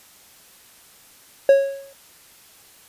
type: tone with exponential decay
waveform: triangle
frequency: 550 Hz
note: C#5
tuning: 14 cents flat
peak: -5 dBFS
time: 1.49-1.93 s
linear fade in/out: 2 ms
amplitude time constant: 95 ms
effects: white hiss -50 dBFS RMS until 2.88 s + resampled to 32000 Hz